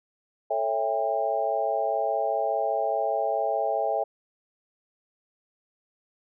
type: chord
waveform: sine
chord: A dominant seventh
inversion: none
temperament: equal with one note detuned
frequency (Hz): 440 / 554.4 / 659.3 / 801.4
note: A4 / C#5 / E5 / G5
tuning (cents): 0 / 0 / 0 / +38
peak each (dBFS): -32 / -30 / -27 / -28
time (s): 0.5-4.04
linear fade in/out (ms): 10
effects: none